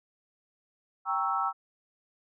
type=chord; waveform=sine; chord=G diminished seventh; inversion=none; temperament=equal; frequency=784 / 932.3 / 1108.7 / 1318.5 Hz; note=G5 / Bb5 / Db6 / Fb6; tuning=0 / 0 / 0 / 0 cents; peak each=-32 / -34 / -34 / -29 dBFS; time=1.05-1.53 s; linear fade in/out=50 ms; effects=none